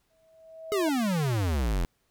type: tone with exponential growth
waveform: sine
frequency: 646 Hz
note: E5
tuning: 35 cents flat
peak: -27 dBFS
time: 0.1-0.89 s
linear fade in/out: 5 ms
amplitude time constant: 170 ms
type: exponential sweep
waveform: square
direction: down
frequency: 429.4 to 39.78 Hz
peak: -25 dBFS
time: 0.72-1.85 s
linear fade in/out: 0 ms
effects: pink hiss -72 dBFS RMS until 2.1 s